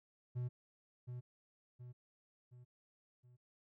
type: tone with echo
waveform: triangle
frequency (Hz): 123.47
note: B2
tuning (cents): 0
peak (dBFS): -35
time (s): 0.35-0.49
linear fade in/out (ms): 20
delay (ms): 720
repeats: 4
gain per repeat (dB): -6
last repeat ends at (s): 3.37
effects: none